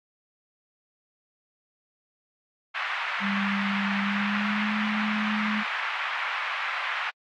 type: band-pass noise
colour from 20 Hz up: white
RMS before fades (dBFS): -30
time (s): 2.74-7.11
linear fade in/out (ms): 20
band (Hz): 920 to 2400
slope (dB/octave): 24
type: tone with pitch glide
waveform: sine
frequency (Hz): 199.3 to 212.4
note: G3 to G#3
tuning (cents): +29 to +39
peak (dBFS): -26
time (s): 3.2-5.64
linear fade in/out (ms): 50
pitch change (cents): +110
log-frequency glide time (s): 3.99-4.76
effects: AAC 64 kbps